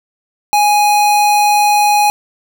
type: tone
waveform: square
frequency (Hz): 830.6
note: G#5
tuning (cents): 0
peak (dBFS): -9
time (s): 0.53-2.1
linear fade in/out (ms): 0
effects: none